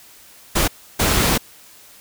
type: noise bursts at uneven times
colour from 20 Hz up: pink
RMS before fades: -17 dBFS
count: 2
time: 0.55-0.68 / 0.99-1.38 s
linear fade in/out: 10 ms
effects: white hiss -46 dBFS RMS until 2 s